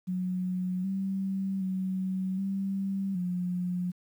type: tone with pitch steps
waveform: sine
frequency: 183 / 193 / 187.9 / 194.8 / 179.2 Hz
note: F#3 / G3 / F#3 / G3 / F3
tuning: -19 / -27 / +27 / -11 / +45 cents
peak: -28 dBFS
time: 0.07-3.92 s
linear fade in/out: 20 ms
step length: 770 ms
effects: 10-bit